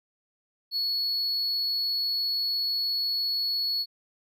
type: tone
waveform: triangle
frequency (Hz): 4383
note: C#8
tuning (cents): -20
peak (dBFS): -24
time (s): 0.71-3.86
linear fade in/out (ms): 50
effects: none